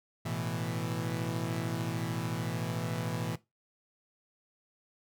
sawtooth chord, A suspended second, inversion none, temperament equal, 110 / 123.47 / 164.81 Hz, A2 / B2 / E3, 0 / 0 / 0 cents, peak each -33 / -33 / -32 dBFS, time 0.25-3.36 s, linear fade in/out 10 ms, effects noise-tail reverb RT60 0.2 s tail -18 dB re dry

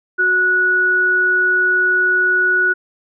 sine tone pair together, 367 / 1467 Hz, F#4 / F#6, -14 / -15 cents, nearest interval 2 octaves, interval 2399 cents, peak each -23 / -12 dBFS, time 0.18-2.74 s, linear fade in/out 20 ms, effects none

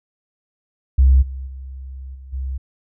sine tone with level steps, 66 Hz, C2, 16 cents sharp, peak -7 / -26 / -30 / -35 / -22 dBFS, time 0.98-2.58 s, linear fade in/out 10 ms, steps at 1.21 / 1.46 / 2.14 / 2.32 s, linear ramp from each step 20 ms, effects tanh soft clip ceiling -5 dBFS

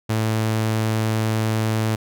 sawtooth tone, 110 Hz, A2, in tune, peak -15 dBFS, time 0.09-1.96 s, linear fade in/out 10 ms, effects none

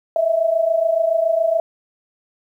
sine tone pair together, 636 / 663.1 Hz, D#5 / E5, +38 / +10 cents, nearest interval minor second, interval 72 cents, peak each -20 / -16 dBFS, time 0.16-1.6 s, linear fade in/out 2 ms, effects 9-bit

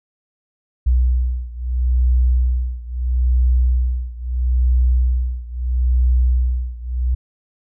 sine beating tone pair, 61.74 / 62.5 Hz, B1 / B1, 0 / +21 cents, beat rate 0.76 Hz, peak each -16 / -18 dBFS, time 0.86-7.15 s, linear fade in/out 10 ms, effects none

